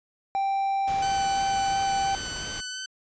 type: tone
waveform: triangle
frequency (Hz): 784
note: G5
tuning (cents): 0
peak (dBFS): -21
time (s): 0.35-2.15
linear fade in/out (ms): 0
type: noise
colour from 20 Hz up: pink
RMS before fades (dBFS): -38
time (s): 0.87-2.61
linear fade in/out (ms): 10
type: tone with vibrato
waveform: 10% pulse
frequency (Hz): 1512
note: F#6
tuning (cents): +37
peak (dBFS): -23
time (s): 1.02-2.86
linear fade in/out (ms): 5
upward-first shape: sine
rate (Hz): 2.9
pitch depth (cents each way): 16
effects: resampled to 16000 Hz